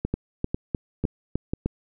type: two click trains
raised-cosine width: 3 ms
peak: -11 / -12 dBFS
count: 6 / 4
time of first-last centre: 0.14-1.66 / 0.05-1.535 s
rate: 3.29 / 2.02 Hz
effects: none